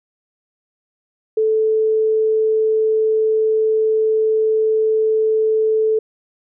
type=tone; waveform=sine; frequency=437.6 Hz; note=A4; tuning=9 cents flat; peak=-13 dBFS; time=1.37-5.99 s; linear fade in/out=5 ms; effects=none